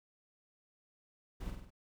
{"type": "noise with echo", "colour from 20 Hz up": "brown", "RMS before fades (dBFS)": -42, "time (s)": [1.4, 1.51], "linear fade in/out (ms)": 10, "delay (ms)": 49, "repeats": 4, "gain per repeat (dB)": -4, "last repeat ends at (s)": 1.706, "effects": []}